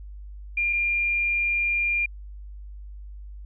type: tone pair in turn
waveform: sine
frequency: 2400 / 2400 Hz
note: D7 / D7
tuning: +37 / +37 cents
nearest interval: unison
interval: 0 cents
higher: neither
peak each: -21 dBFS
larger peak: neither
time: 0.57-0.73 / 0.73-2.06 s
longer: second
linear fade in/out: 5 ms
effects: added 50 Hz sine -37 dBFS peak until 3.45 s